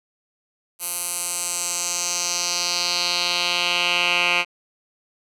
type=tone with band-pass filter sweep; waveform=10% pulse; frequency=175.6 Hz; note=F3; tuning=10 cents sharp; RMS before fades=-23 dBFS; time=0.79-4.45 s; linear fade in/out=50 ms; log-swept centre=11000 to 2400 Hz; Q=2.5; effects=none